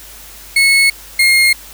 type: tone pair in turn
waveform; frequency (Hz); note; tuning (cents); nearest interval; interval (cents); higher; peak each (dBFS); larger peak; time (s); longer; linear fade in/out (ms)
35% pulse; 2193 / 2138; C#7 / C7; -19 / +37; unison; 44; first; -6; neither; 0.56-0.9 / 1.19-1.53; neither; 5
effects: added 50 Hz sine -41 dBFS peak until 1.73 s + white hiss -36 dBFS RMS until 1.73 s